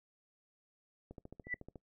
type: click train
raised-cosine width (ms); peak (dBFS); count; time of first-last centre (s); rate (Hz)
2; -35; 10; 1.11-1.757; 13.9
type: tone with exponential growth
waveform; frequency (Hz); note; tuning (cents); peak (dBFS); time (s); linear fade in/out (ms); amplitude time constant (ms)
sine; 1975.5; B6; 0; -31; 1.44-1.54; 5; 21
effects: noise-tail reverb RT60 0.1 s tail -22 dB re dry